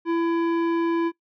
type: tone with tanh clipping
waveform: triangle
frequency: 334.8 Hz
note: E4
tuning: 27 cents sharp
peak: -22 dBFS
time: 0.05-1.12 s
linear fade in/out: 50 ms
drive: 18 dB
effects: noise-tail reverb RT60 0.1 s tail -20 dB re dry